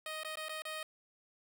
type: tone with dropouts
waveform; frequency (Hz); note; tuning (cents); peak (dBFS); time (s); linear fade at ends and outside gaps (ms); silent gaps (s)
10% pulse; 624; D#5; +5; -31; 0.06-0.83; 2; 0.234-0.247 / 0.356-0.371 / 0.485-0.493 / 0.621-0.652
effects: none